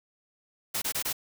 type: noise bursts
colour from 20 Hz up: white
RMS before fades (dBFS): -30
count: 4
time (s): 0.74-1.129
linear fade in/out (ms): 10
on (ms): 80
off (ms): 23
effects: none